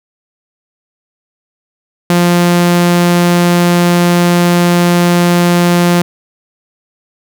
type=tone; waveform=sawtooth; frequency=174.61 Hz; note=F3; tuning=in tune; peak=-3 dBFS; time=2.1-6.02 s; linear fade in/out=2 ms; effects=none